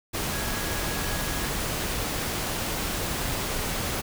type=tone in noise; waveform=sine; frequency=1661 Hz; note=G#6; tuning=in tune; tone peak=-39 dBFS; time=0.32-1.47 s; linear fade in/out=20 ms; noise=pink; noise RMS=-29 dBFS; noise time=0.13-4.02 s; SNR=-13 dB; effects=none